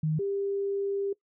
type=tone pair in turn; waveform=sine; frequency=155.56 / 397.5 Hz; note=D#3 / G4; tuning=0 / +24 cents; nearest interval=octave + major third; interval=1624 cents; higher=second; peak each=-24 / -27 dBFS; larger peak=first; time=0.03-0.19 / 0.19-1.13 s; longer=second; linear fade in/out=5 ms; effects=noise-tail reverb RT60 0.1 s tail -21 dB re dry